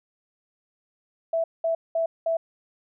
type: tone bursts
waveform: sine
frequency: 659 Hz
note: E5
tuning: 1 cent flat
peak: -21 dBFS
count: 4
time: 1.33-2.37 s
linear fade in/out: 5 ms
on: 110 ms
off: 200 ms
effects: none